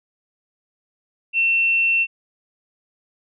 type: tone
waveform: sine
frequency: 2700 Hz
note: E7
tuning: 41 cents sharp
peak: -15 dBFS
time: 1.33-2.07 s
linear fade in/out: 50 ms
effects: none